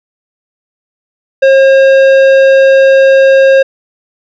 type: tone with tanh clipping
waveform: triangle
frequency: 538 Hz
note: C5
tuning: 48 cents sharp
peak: -4 dBFS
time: 1.42-3.63 s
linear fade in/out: 10 ms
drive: 16 dB
effects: none